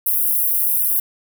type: high-pass noise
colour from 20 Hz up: pink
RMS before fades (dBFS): -18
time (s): 0.06-1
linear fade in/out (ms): 5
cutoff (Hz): 11000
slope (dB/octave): 48
effects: none